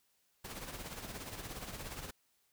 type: noise with tremolo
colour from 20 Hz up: pink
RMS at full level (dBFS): -43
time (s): 0.44-2.11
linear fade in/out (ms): 10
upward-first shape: sine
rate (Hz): 17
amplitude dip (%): 55
effects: white hiss -75 dBFS RMS until 2.52 s